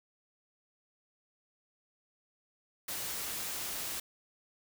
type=noise; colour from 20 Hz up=white; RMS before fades=-38 dBFS; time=2.88-4 s; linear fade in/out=5 ms; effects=none